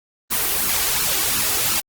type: noise with flanger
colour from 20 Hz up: white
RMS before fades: -20 dBFS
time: 0.3-1.81 s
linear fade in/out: 20 ms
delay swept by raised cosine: 0.71 to 2.71 ms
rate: 2.8 Hz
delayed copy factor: +0.6
effects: Opus 24 kbps